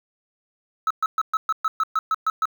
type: tone bursts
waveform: sine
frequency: 1297 Hz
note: E6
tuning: 28 cents flat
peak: -15 dBFS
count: 11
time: 0.87-2.455 s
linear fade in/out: 2 ms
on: 35 ms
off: 120 ms
effects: tanh soft clip ceiling -17 dBFS + 7-bit